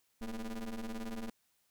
45% pulse ring-modulated tone, 110 Hz, A2, in tune, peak -35 dBFS, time 0.21-1.3 s, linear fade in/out 5 ms, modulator 119 Hz, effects white hiss -75 dBFS RMS until 1.7 s

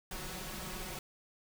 pink noise with comb filter, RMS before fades -42 dBFS, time 0.11-0.99 s, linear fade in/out 2 ms, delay 5.4 ms, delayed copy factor +0.95, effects none

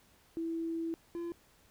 sine / triangle tone pair in turn, 329.6 / 341.2 Hz, E4 / F4, 0 / -40 cents, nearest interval minor second, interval 60 cents, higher second, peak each -33 / -34 dBFS, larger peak first, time 0.37-0.94 / 1.15-1.32 s, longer first, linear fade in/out 0 ms, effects pink hiss -65 dBFS RMS until 1.7 s

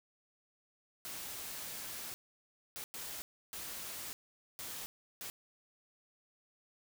white noise bursts at uneven times, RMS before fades -44 dBFS, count 6, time 1.05-2.14 / 2.76-2.84 / 2.94-3.22 / 3.53-4.13 / 4.59-4.86 / 5.21-5.3 s, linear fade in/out 0 ms, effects none

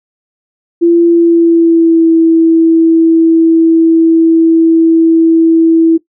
sine tone with pitch glide, 340 to 327.5 Hz, F4 to E4, -46 to -11 cents, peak -3 dBFS, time 0.81-5.98 s, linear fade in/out 20 ms, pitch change -65 cents, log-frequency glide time 1.06-2.1 s, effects noise-tail reverb RT60 0.1 s tail -17 dB re dry

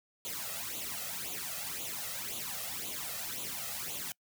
white noise with flanger, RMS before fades -39 dBFS, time 0.25-4.12 s, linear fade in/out 0 ms, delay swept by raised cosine 0.28 to 1.58 ms, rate 1.9 Hz, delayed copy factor +0.75, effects noise-tail reverb RT60 0.1 s tail -25 dB re dry + high-pass 80 Hz 12 dB/octave

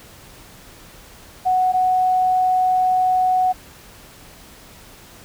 sine tone pair in turn, 740 / 740 Hz, F#5 / F#5, 0 / 0 cents, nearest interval unison, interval 0 cents, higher neither, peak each -14 dBFS, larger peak neither, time 1.45-1.73 / 1.73-3.53 s, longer second, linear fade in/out 20 ms, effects pink hiss -44 dBFS RMS until 5.24 s

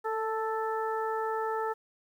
harmonic tone with a mistuned harmonic, 440 Hz, A4, in tune, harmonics 1 / 2 / 3 / 4, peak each -32 / -33 / -36 / -42 dBFS, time 0.04-1.74 s, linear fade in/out 20 ms, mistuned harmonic 1, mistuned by +15 cents, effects 10-bit

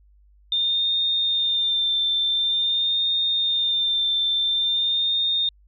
sine tone with vibrato, 3611 Hz, A7, 44 cents sharp, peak -19 dBFS, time 0.52-5.49 s, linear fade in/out 2 ms, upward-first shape sine, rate 0.47 Hz, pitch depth 25 cents each way, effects added 50 Hz sine -52 dBFS peak until 5.67 s

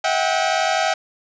sawtooth tone cluster, 646 / 735 / 787 Hz, E5 / F#5 / G5, -35 / -12 / +7 cents, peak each -18 dBFS, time 0.04-0.94 s, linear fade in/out 5 ms, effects resampled to 16000 Hz + 7-bit

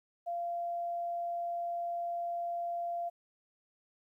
sine tone, 690 Hz, F5, 21 cents flat, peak -33 dBFS, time 0.26-3.1 s, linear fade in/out 20 ms, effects 12-bit

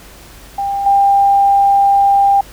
sine tone with level steps, 796 Hz, G5, 26 cents sharp, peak -15 / -7 dBFS, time 0.58-2.41 s, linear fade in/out 5 ms, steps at 0.86 s, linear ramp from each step 5 ms, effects added 49 Hz sine -40 dBFS peak until 2.52 s + pink hiss -39 dBFS RMS until 2.52 s

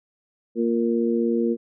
harmonic tone, 116.6 Hz, A#2, 1 cent sharp, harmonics 2 / 3 / 4, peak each -22 / -24 / -25 dBFS, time 0.55-1.57 s, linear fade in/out 50 ms, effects none

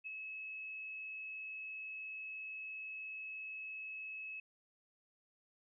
sine tone with ADSR envelope, 2583 Hz, E7, 36 cents flat, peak -40 dBFS, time 0.04-4.4 s, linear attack 29 ms, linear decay 10 ms, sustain -3 dB, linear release 4 ms, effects none

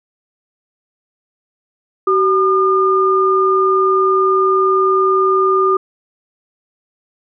sine tone pair together, 381.1 / 1210 Hz, G4 / D#6, -49 / -49 cents, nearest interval octave + minor sixth, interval 2000 cents, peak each -13 dBFS, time 2.07-5.77 s, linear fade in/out 5 ms, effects none

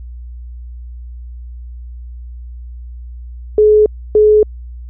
sine tone bursts at uneven times, 425.2 Hz, G#4, 41 cents sharp, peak -5 dBFS, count 2, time 3.58-3.86 / 4.15-4.43 s, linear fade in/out 2 ms, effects added 60 Hz sine -27 dBFS peak until 4.89 s

